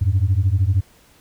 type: beating tone pair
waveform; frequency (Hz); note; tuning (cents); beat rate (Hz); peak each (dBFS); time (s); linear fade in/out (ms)
sine; 89.1 / 102.1; F2 / G#2; +35 / -29; 13; -16; 0.01-0.81; 10
effects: tanh soft clip ceiling -10 dBFS + pink hiss -53 dBFS RMS until 1.2 s